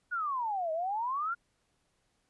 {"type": "exponential two-way sweep", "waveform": "sine", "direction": "down then up", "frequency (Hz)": [1486, 622.3, 1434], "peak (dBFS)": -30, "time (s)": [0.11, 1.35], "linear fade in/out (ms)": 20, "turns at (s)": 0.72, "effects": ["pink hiss -75 dBFS RMS until 2.29 s", "resampled to 24000 Hz"]}